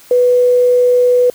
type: tone with quantisation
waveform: sine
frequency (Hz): 493.9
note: B4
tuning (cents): 0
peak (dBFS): -7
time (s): 0.11-1.3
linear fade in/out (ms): 2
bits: 6
effects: white hiss -42 dBFS RMS until 1.34 s